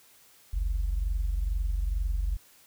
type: tone pair together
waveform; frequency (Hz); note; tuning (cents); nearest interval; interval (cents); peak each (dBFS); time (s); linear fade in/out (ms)
sine; 46.57 / 68.8; F#1 / C#2; +12 / -12; perfect fifth; 676; -25 / -32; 0.53-2.37; 10
effects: tanh soft clip ceiling -21 dBFS + white hiss -58 dBFS RMS until 2.66 s